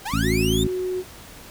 sawtooth linear sweep, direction up, 740 to 3725 Hz, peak -23 dBFS, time 0.05-0.64 s, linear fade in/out 10 ms
harmonic tone, 55 Hz, A1, in tune, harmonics 1 / 2 / 3 / 4 / 5, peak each -26 / -26 / -26 / -26 / -26 dBFS, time 0.12-0.68 s, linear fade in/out 20 ms
sine tone with pitch glide, 364 to 367.8 Hz, F#4 to F#4, -28 to -10 cents, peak -23 dBFS, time 0.22-1.04 s, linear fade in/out 50 ms, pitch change +18 cents, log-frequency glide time 0.33-0.59 s
effects pink hiss -43 dBFS RMS until 1.5 s

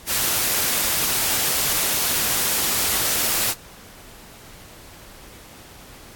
white noise, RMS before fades -21 dBFS, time 0.06-3.55 s, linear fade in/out 50 ms, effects pink hiss -44 dBFS RMS until 6.15 s + AAC 64 kbps

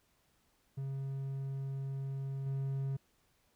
triangle tone with level steps, 136 Hz, C#3, 33 cents flat, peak -34 / -31 dBFS, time 0.77-2.97 s, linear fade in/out 10 ms, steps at 2.46 s, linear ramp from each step 5 ms, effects pink hiss -73 dBFS RMS until 3.55 s

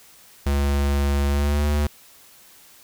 square tone with pitch glide, 70.6 to 73.73 Hz, C#2 to D2, +32 to +7 cents, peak -19 dBFS, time 0.46-1.87 s, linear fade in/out 5 ms, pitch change +75 cents, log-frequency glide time 1.29-1.65 s, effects white hiss -50 dBFS RMS until 2.83 s

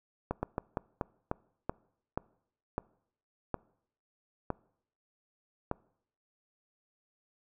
slowing click train, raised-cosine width 1 ms, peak -17 dBFS, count 12, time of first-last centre 0.31-5.714 s, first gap 120 ms, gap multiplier 1.26, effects noise-tail reverb RT60 0.7 s tail -24 dB re dry

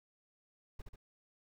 brown noise with echo, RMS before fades -44 dBFS, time 0.79-0.82 s, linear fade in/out 5 ms, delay 70 ms, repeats 2, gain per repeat -4 dB, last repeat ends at 0.96 s, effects none

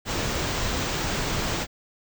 pink band-stop noise, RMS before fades -27 dBFS, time 0.05-1.67 s, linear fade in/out 50 ms, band 7800 to 16000 Hz, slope 48 dB/octave, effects none

